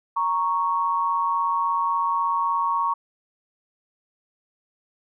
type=tone pair together; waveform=sine; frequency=932.3 / 1108.7 Hz; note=A#5 / C#6; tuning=0 / 0 cents; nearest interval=minor third; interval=300 cents; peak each=-24 / -22 dBFS; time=0.16-2.94 s; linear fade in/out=10 ms; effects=none

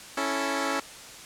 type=chord; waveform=10% pulse; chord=A major; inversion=first; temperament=equal; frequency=277.2 / 329.6 / 440 Hz; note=C#4 / E4 / A4; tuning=0 / 0 / 0 cents; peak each=-20 / -24 / -25 dBFS; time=0.17-0.8 s; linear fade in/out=5 ms; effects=white hiss -44 dBFS RMS until 1.25 s + low-pass 9000 Hz 12 dB/octave

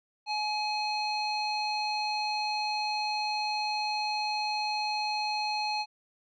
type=tone with low-pass filter; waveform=square; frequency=845 Hz; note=G#5; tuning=30 cents sharp; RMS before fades=-31 dBFS; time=0.26-5.86 s; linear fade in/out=50 ms; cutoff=3900 Hz; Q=5; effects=none

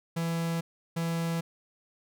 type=tone pair in turn; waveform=45% pulse; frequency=166.4 / 166.4 Hz; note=E3 / E3; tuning=+17 / +17 cents; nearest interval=unison; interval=0 cents; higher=neither; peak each=-28 dBFS; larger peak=neither; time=0.16-0.61 / 0.96-1.41 s; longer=neither; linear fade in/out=10 ms; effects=none

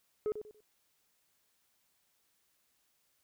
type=tone with echo; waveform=sine; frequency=424.9 Hz; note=G#4; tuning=40 cents sharp; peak=-27 dBFS; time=0.26-0.32 s; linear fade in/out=0 ms; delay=95 ms; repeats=3; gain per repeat=-11 dB; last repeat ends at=0.605 s; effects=tanh soft clip ceiling -29 dBFS + white hiss -75 dBFS RMS until 3.23 s

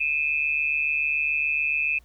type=tone pair together; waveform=sine; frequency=2457 / 2604 Hz; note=D#7 / E7; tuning=-22 / -22 cents; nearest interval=minor second; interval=100 cents; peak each=-25 / -24 dBFS; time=0-1.99 s; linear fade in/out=10 ms; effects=added 60 Hz sine -52 dBFS peak until 2.04 s + pink hiss -63 dBFS RMS until 2.04 s

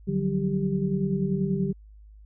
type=tone cluster; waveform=sine; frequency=148.9 / 180.9 / 191.2 / 394.1 Hz; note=D3 / F#3 / G3 / G4; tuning=+24 / -39 / -43 / +9 cents; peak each=-29 / -30 / -26 / -31 dBFS; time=0.07-1.73 s; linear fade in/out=20 ms; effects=added 52 Hz sine -46 dBFS peak until 2.25 s

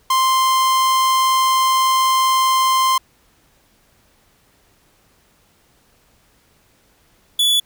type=tone pair in turn; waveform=45% pulse; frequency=1046.5 / 3430 Hz; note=C6 / A7; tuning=0 / -45 cents; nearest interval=octave + major sixth; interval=2055 cents; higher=second; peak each=-13 dBFS; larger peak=neither; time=0.1-2.98 / 7.39-7.6 s; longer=first; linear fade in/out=5 ms; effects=pink hiss -57 dBFS RMS until 7.65 s

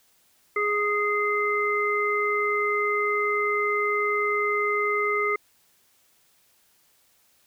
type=harmonic tone; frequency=415.3 Hz; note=G#4; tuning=in tune; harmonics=1 / 3 / 5; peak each=-26 / -26 / -26 dBFS; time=0.56-5.36 s; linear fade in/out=5 ms; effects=white hiss -63 dBFS RMS until 7.46 s

